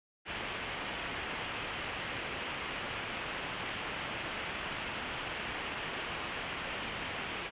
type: low-pass noise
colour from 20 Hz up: white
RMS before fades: -39 dBFS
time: 0.25-7.51 s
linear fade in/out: 50 ms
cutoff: 3200 Hz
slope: 48 dB/octave
effects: resampled to 8000 Hz